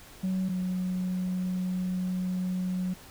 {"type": "tone pair in turn", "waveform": "sine", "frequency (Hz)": [187.3, 183.45], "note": ["F#3", "F#3"], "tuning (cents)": [21, -15], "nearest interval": "unison", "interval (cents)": 36, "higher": "first", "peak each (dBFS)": [-24, -26], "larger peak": "first", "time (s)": [[0.23, 0.49], [0.49, 2.94]], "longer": "second", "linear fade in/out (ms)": 10, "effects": ["tanh soft clip ceiling -24 dBFS", "pink hiss -50 dBFS RMS until 3.1 s"]}